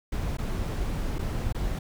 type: noise with dropouts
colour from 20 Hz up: brown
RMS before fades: -29 dBFS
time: 0.12-1.79 s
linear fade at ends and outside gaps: 5 ms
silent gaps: 0.371-0.384 / 1.185-1.191 / 1.526-1.546 s
effects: none